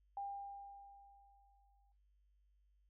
sine tone with exponential decay, 799 Hz, G5, 33 cents sharp, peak -40 dBFS, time 0.17-1.92 s, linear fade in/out 2 ms, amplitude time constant 380 ms, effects noise-tail reverb RT60 0.3 s tail -18 dB re dry + added 50 Hz sine -70 dBFS peak until 2.89 s

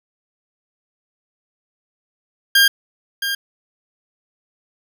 20% pulse tone with echo, 1608 Hz, G6, 44 cents sharp, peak -5 dBFS, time 2.55-2.68 s, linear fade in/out 5 ms, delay 670 ms, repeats 1, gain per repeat -10 dB, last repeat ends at 3.35 s, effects none

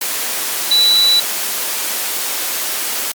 sine tone in noise, 3951 Hz, B7, in tune, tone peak -9 dBFS, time 0.71-1.2 s, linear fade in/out 5 ms, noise white, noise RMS -20 dBFS, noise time 0.01-3.12 s, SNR +8 dB, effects high-pass 300 Hz 12 dB/octave + Opus 48 kbps

